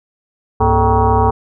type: tone with frequency modulation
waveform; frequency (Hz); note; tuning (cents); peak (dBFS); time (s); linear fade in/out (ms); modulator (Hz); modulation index
sine; 440; A4; 0; -9; 0.6-1.31; 10; 169; 3.7
effects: none